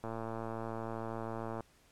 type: click train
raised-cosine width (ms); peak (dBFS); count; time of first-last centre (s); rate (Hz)
1; -26; 178; 0.04-1.606; 113
effects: pink hiss -66 dBFS RMS until 1.91 s + low-pass 12000 Hz 12 dB/octave